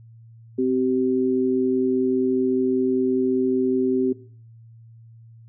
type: tone pair together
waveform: sine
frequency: 258.9 / 384 Hz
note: C4 / G4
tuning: -18 / -36 cents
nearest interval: perfect fifth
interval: 682 cents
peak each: -21 dBFS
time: 0.58-4.13 s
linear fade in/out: 10 ms
effects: noise-tail reverb RT60 0.5 s tail -18 dB re dry + added 114 Hz sine -44 dBFS peak until 5.48 s